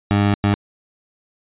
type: tone bursts at uneven times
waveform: 20% pulse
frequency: 101.6 Hz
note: G#2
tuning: 38 cents flat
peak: -9 dBFS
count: 2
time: 0.11-0.34 / 0.44-0.54 s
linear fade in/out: 0 ms
effects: resampled to 8000 Hz